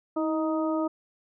harmonic tone with a mistuned harmonic, 312.7 Hz, D#4, 9 cents sharp, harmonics 1 / 2 / 3 / 4, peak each -26 / -30 / -36 / -35 dBFS, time 0.16-0.88 s, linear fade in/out 10 ms, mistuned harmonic 1, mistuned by +35 cents, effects none

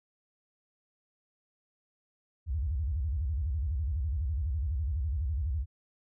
sine tone with vibrato, 71.2 Hz, C#2, 47 cents sharp, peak -28 dBFS, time 2.46-5.66 s, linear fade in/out 50 ms, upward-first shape square, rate 12 Hz, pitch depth 250 cents each way, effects none

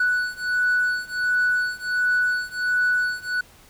triangle beating tone pair, 1480 / 1481.4 Hz, F#6 / F#6, 0 / +2 cents, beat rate 1.4 Hz, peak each -21 / -20 dBFS, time 0-3.41 s, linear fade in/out 5 ms, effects tanh soft clip ceiling -12 dBFS + pink hiss -51 dBFS RMS until 3.69 s

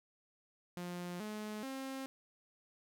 sawtooth tone with pitch steps, 176.7 / 212.7 / 267 Hz, F3 / G#3 / C4, +21 / +42 / +35 cents, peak -37 dBFS, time 0.77-2.06 s, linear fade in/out 0 ms, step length 430 ms, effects none

